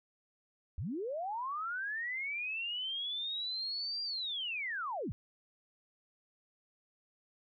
sine linear two-way sweep, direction up then down, 61.74 to 4786 to 61.74 Hz, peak -35 dBFS, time 0.78-5.12 s, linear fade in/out 0 ms, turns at 4.03 s, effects none

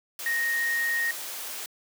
sine tone in noise, 1864.7 Hz, A#6, in tune, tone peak -24 dBFS, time 0.26-1.11 s, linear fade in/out 2 ms, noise white, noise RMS -36 dBFS, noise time 0.19-1.66 s, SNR +9 dB, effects high-pass 400 Hz 12 dB/octave

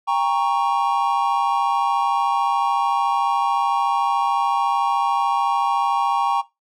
triangle chord, G diminished, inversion none, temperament equal with one note detuned, 798.6 / 932.3 / 1108.7 Hz, G5 / Bb5 / Db6, +32 / 0 / 0 cents, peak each -20 dBFS, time 0.07-6.42 s, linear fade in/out 20 ms, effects noise-tail reverb RT60 0.2 s tail -18 dB re dry

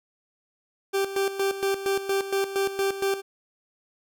40% pulse tone with tremolo, 391.8 Hz, G4, 1 cent flat, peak -21 dBFS, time 0.93-3.22 s, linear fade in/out 20 ms, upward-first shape square, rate 4.3 Hz, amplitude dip 70%, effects none

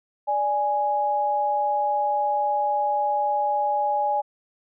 sine tone pair together, 586.9 / 830.6 Hz, D5 / G#5, -1 / 0 cents, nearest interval tritone, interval 601 cents, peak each -27 / -21 dBFS, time 0.27-4.22 s, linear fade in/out 20 ms, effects none

